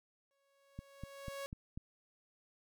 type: tone with exponential growth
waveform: sawtooth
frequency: 554.4 Hz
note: C#5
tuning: in tune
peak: -36 dBFS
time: 0.31-1.46 s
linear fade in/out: 0 ms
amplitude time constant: 250 ms
type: click train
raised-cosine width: 5 ms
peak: -31 dBFS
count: 5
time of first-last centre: 0.79-1.775 s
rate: 4.06 Hz
effects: none